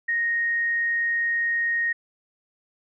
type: tone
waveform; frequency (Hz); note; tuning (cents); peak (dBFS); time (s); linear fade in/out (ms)
sine; 1864.7; A#6; 0; -21; 0.08-1.93; 10
effects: none